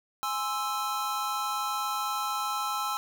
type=chord; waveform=square; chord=Ab augmented; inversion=none; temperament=equal; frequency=830.6 / 1046.5 / 1318.5 Hz; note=Ab5 / C6 / E6; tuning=0 / 0 / 0 cents; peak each=-35 / -36 / -32 dBFS; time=0.23-2.97 s; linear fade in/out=0 ms; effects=none